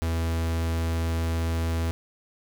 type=tone; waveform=45% pulse; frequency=82.41 Hz; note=E2; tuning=in tune; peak=-24 dBFS; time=0.02-1.91 s; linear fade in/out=0 ms; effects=none